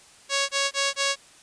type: tone bursts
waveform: 5% pulse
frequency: 554.4 Hz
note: C#5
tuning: in tune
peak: -10 dBFS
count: 4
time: 0.29-1.159 s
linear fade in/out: 50 ms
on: 200 ms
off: 23 ms
effects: white hiss -52 dBFS RMS until 1.42 s + resampled to 22050 Hz